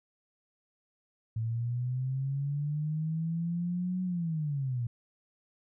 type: linear two-way sweep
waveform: sine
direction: up then down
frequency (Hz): 110.9 to 185 to 115.7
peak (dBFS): -29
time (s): 1.36-4.87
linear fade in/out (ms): 5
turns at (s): 4.03
effects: none